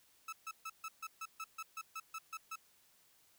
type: tone bursts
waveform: 30% pulse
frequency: 1305 Hz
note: E6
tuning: 18 cents flat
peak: -39 dBFS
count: 13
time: 0.28-2.558 s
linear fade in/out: 5 ms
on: 46 ms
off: 140 ms
effects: white hiss -69 dBFS RMS until 3.38 s